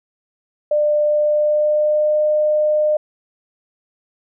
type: tone with pitch glide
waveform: sine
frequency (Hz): 597 to 606.4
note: D5 to D#5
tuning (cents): +28 to -45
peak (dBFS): -13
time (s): 0.71-2.97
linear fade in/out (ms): 5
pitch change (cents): +27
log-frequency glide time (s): 1.01-2.21
effects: none